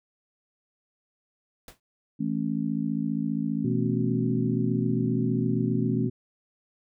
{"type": "noise with exponential decay", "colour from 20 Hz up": "pink", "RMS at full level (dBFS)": -41, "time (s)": [1.68, 1.8], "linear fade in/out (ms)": 2, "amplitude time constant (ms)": 25}
{"type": "chord", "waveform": "sine", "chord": "A major", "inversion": "second", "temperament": "just", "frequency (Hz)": [165, 220, 275], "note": ["E3", "A3", "C#4"], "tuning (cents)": [2, 0, -14], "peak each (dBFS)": [-31, -28, -30], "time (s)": [2.19, 6.08], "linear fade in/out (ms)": 20}
{"type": "harmonic tone", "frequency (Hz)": 123.47, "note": "B2", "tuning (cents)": 0, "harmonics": [1, 2, 3], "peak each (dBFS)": [-28, -31, -33], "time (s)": [3.64, 6.1], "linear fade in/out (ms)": 10}
{"effects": []}